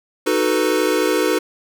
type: chord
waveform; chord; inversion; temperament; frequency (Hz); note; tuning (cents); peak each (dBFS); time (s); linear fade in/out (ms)
square; B dominant seventh; first; equal; 311.1 / 370 / 440 / 493.9; D#4 / F#4 / A4 / B4; 0 / 0 / 0 / 0; -22; 0.26-1.39; 10
effects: none